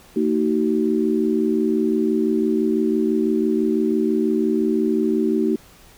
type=tone cluster; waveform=sine; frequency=226.6 / 312.8 / 378.7 Hz; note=A#3 / D#4 / F#4; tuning=-49 / +9 / +40 cents; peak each=-21 dBFS; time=0.16-5.56 s; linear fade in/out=5 ms; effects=pink hiss -49 dBFS RMS until 5.97 s